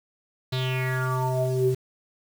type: tone with low-pass filter sweep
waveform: square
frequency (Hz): 129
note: C3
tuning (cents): -24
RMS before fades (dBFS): -25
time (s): 0.52-1.75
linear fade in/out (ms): 10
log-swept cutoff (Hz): 4100 to 320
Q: 6.6
effects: 7-bit